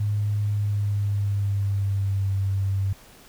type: tone with pitch glide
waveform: sine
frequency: 103.83 to 97.44 Hz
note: G#2 to G2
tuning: 0 to -10 cents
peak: -21 dBFS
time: 0-2.93 s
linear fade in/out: 5 ms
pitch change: -110 cents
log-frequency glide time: 0.39-2.36 s
effects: pink hiss -50 dBFS RMS until 3.28 s